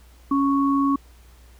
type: tone pair together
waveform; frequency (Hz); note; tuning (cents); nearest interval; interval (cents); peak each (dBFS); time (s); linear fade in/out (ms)
sine; 277.2 / 1108.7; C#4 / C#6; 0 / 0; 2 octaves; 2400; -18 / -23; 0.31-0.96; 5
effects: added 60 Hz sine -47 dBFS peak until 1.59 s + pink hiss -56 dBFS RMS until 1.59 s